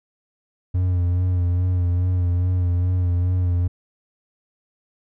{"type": "tone with vibrato", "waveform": "triangle", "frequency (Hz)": 89.5, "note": "F2", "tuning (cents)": 43, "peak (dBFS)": -15, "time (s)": [0.74, 3.68], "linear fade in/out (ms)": 10, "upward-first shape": "sine", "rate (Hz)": 2.4, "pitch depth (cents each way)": 37, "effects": []}